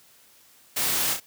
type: noise with echo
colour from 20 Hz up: white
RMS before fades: -26 dBFS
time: 0.76-1.14 s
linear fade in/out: 10 ms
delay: 31 ms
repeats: 2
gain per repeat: -5 dB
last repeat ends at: 1.202 s
effects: white hiss -56 dBFS RMS until 1.26 s + high-pass 60 Hz 12 dB/octave